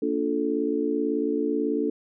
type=chord; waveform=sine; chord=Bb major seventh; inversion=none; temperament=just; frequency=233.1 / 291.4 / 349.6 / 437 Hz; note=Bb3 / D4 / F4 / A4; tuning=0 / -13 / +2 / -12 cents; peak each=-31 / -26 / -31 / -27 dBFS; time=0.02-1.9 s; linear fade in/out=5 ms; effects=none